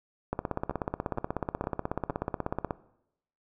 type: two click trains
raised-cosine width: 1 ms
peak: -20 / -15 dBFS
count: 4 / 40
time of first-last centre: 0.71-2.105 / 0.33-2.708 s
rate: 2.15 / 16.4 Hz
effects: noise-tail reverb RT60 0.8 s tail -19 dB re dry